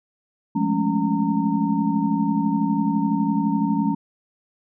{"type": "tone cluster", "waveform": "sine", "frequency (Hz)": [173.7, 207.6, 219.6, 279.2, 918], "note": ["F3", "G#3", "A3", "C#4", "A#5"], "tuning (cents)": [-9, 0, -3, 13, -27], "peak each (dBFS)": [-26, -23, -26, -23, -28], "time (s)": [0.55, 3.95], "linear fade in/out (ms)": 10, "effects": []}